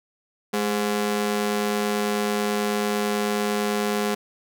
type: ring-modulated tone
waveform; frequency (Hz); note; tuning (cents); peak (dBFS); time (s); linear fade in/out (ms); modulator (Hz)
sawtooth; 311.1; D#4; 0; -15; 0.53-4.15; 10; 101
effects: none